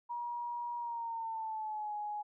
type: tone with pitch glide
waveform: sine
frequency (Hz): 955 to 836.2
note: A#5 to G#5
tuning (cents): +42 to +12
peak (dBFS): -36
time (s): 0.09-2.23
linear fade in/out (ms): 20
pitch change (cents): -230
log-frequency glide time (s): 0.77-1.94
effects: none